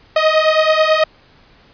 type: beating tone pair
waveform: sawtooth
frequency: 622.3 / 631.5 Hz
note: D#5 / D#5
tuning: 0 / +26 cents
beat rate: 9.2 Hz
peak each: -10 dBFS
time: 0.16-1.04 s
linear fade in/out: 5 ms
effects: pink hiss -49 dBFS RMS until 1.73 s + resampled to 11025 Hz